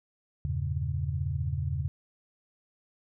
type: chord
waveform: sine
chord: E diminished seventh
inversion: none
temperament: equal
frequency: 82.41 / 98 / 116.54 / 138.59 Hz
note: E2 / G2 / Bb2 / Db3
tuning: 0 / 0 / 0 / 0 cents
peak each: -32 / -35 / -37 / -32 dBFS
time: 0.45-1.88 s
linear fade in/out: 0 ms
effects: none